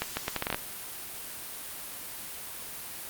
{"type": "accelerating click train", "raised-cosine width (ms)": 0.3, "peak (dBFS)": -12, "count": 9, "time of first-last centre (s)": [0.02, 0.545], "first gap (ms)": 150, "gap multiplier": 0.74, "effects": ["white hiss -40 dBFS RMS until 3.09 s", "Opus 48 kbps"]}